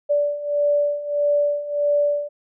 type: beating tone pair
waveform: sine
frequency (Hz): 581 / 582.6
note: D5 / D5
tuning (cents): -19 / -14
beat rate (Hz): 1.6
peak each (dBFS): -23 / -19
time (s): 0.09-2.29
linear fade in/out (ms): 20
effects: none